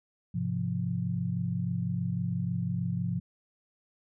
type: chord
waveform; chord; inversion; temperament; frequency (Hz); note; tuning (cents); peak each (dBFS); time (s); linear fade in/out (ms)
sine; F minor; first; just; 104.77 / 130.96 / 174.61; Ab2 / C3 / F3; +16 / +2 / 0; -34 / -33 / -31; 0.34-3.2; 10
effects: none